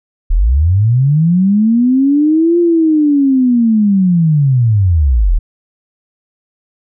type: linear two-way sweep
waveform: sine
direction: up then down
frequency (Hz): 33.72 to 348.5 to 33.72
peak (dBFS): -7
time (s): 0.3-5.39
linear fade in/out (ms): 10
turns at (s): 2.59
effects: none